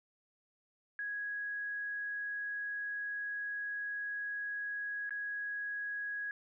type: tone with dropouts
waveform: sine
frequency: 1661.2 Hz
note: G#6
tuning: in tune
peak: -36 dBFS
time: 0.99-6.31 s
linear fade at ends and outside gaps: 1 ms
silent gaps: 5.094-5.107 s
effects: none